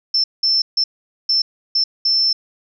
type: tone bursts at uneven times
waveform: sine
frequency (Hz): 5330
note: E8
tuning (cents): +18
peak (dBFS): -13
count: 6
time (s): 0.14-0.24 / 0.43-0.62 / 0.77-0.84 / 1.29-1.42 / 1.75-1.84 / 2.05-2.33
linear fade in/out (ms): 5
effects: none